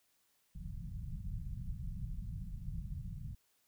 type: low-pass noise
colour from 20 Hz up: pink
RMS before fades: -42 dBFS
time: 0.55-3.35 s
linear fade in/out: 5 ms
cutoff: 180 Hz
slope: 48 dB/octave
effects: white hiss -75 dBFS RMS until 3.67 s